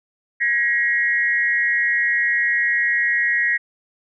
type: tone with amplitude modulation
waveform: sine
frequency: 1900 Hz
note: A#6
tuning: 33 cents sharp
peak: -12 dBFS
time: 0.4-3.58 s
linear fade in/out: 20 ms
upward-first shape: sine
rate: 240 Hz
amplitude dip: 90%
effects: none